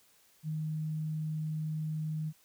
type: tone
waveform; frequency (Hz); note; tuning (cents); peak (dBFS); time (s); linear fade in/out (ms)
sine; 155.56; D#3; 0; -32; 0.43-2.33; 50
effects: white hiss -65 dBFS RMS until 2.44 s